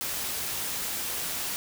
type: noise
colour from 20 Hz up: white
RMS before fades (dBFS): -32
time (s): 0.01-1.56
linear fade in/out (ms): 0
effects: none